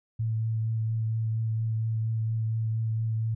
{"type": "tone with vibrato", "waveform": "sine", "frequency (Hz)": 111.6, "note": "A2", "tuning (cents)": 25, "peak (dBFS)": -25, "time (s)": [0.19, 3.35], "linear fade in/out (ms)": 10, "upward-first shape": "triangle", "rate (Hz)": 4.3, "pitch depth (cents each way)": 17, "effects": []}